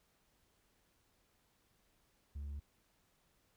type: tone with hard clipping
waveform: triangle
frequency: 71.7 Hz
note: D2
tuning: 41 cents flat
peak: -40 dBFS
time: 2.35-2.6 s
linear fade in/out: 10 ms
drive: 1 dB
effects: pink hiss -75 dBFS RMS until 3.56 s